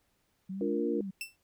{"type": "exponential two-way sweep", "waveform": "sine", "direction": "up then down", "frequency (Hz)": [185.9, 234, 185.9], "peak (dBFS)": -35, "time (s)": [0.49, 1.11], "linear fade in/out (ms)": 10, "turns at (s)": 0.89}
{"type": "chord", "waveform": "sine", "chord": "Bb major", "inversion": "first", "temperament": "just", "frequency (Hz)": [291.4, 349.6, 466.2], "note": ["D4", "F4", "Bb4"], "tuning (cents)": [-13, 2, 0], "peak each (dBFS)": -33, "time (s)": [0.61, 1.01], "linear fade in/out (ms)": 2}
{"type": "tone with exponential decay", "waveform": "sawtooth", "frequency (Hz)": 2677, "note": "E7", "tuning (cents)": 26, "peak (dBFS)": -29, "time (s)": [1.21, 1.36], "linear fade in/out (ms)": 1, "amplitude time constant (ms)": 31}
{"effects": ["pink hiss -74 dBFS RMS until 1.43 s"]}